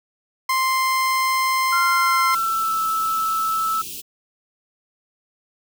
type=tone; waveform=30% pulse; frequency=1046.5 Hz; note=C6; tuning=in tune; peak=-15 dBFS; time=0.49-2.35 s; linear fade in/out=5 ms
type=tone with pitch glide; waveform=sine; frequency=1377 to 1311.8 Hz; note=F6 to E6; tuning=-25 to -9 cents; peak=-19 dBFS; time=1.72-3.82 s; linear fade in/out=10 ms; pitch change=-84 cents; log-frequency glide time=1.95-2.78 s
type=band-stop noise; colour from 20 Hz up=white; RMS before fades=-33 dBFS; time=2.32-4.02 s; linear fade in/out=20 ms; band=450 to 2500 Hz; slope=96 dB/octave
effects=none